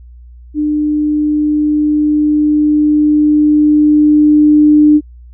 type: tone with level ramp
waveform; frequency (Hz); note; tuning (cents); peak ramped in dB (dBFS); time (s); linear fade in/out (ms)
sine; 300; D4; +37; -11 to -3; 0.54-5.01; 50
effects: added 60 Hz sine -33 dBFS peak until 5.33 s